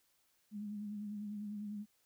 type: tone with vibrato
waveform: sine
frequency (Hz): 207.7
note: G#3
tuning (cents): 0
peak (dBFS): -40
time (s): 0.51-1.86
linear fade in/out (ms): 50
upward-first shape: sine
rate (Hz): 10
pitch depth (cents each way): 39
effects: white hiss -75 dBFS RMS until 2.05 s